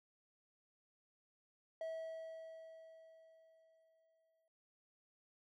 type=tone with exponential decay; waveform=triangle; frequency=648 Hz; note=E5; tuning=30 cents flat; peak=-38 dBFS; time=1.81-4.48 s; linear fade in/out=2 ms; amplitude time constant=580 ms; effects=none